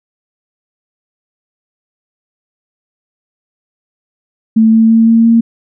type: tone with pitch steps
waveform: sine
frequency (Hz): 222.1 / 224 / 226 / 227.9 / 229.9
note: A3 / A3 / A3 / A#3 / A#3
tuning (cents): +16 / +31 / +47 / -39 / -24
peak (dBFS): -4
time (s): 4.56-5.41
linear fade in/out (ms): 10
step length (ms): 170
effects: none